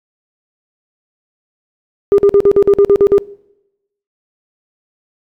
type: tone bursts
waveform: sine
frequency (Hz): 402.4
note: G4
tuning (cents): +45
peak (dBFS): -3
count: 10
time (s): 2.12-3.181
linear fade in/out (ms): 0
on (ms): 62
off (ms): 49
effects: noise-tail reverb RT60 0.9 s tail -24 dB re dry + tanh soft clip ceiling -2 dBFS